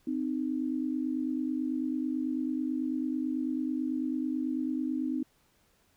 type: tone pair together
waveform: sine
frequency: 258.6 / 307.7 Hz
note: C4 / D#4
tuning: -20 / -19 cents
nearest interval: minor third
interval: 301 cents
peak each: -31 / -32 dBFS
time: 0.07-5.23 s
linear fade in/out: 5 ms
effects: pink hiss -68 dBFS RMS until 5.96 s